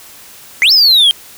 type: exponential two-way sweep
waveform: triangle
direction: up then down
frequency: 1951 to 5390 to 3127 Hz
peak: -4 dBFS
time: 0.62-1.11 s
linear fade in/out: 0 ms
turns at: 0.72 s
effects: white hiss -37 dBFS RMS until 1.37 s